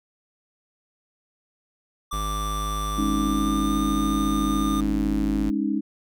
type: tone with pitch glide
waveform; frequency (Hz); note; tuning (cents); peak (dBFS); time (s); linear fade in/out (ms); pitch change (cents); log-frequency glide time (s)
square; 1174.7 to 1207; D6 to D6; 0 to +47; -29; 2.11-4.81; 10; +47; 3.08-3.82
type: tone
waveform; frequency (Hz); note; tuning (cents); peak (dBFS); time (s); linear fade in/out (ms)
square; 51.91; G#1; 0; -28; 2.13-5.5; 0
type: chord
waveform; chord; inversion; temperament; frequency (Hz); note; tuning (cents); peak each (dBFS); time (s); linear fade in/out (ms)
sine; Ab suspended fourth; none; equal; 207.7 / 277.2 / 311.1; Ab3 / Db4 / Eb4; 0 / 0 / 0; -26; 2.97-5.81; 20
effects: none